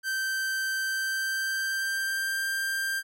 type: tone with pitch glide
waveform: 45% pulse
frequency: 1558 to 1583.4 Hz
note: G6 to G6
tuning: -11 to +17 cents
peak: -27 dBFS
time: 0.03-3.03 s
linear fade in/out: 50 ms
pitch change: +28 cents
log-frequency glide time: 0.82-2.45 s
effects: none